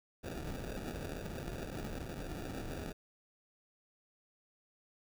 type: noise with sample-and-hold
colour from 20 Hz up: pink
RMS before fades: -42 dBFS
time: 0.23-2.93 s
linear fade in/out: 20 ms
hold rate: 1050 Hz
effects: none